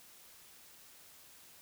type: silence
effects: white hiss -58 dBFS RMS until 1.61 s